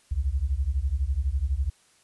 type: beating tone pair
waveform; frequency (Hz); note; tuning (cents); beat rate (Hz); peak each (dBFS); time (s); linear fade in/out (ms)
sine; 62.1 / 74.1; B1 / D2; +10 / +16; 12; -26; 0.11-1.7; 10
effects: white hiss -61 dBFS RMS until 2.03 s + resampled to 24000 Hz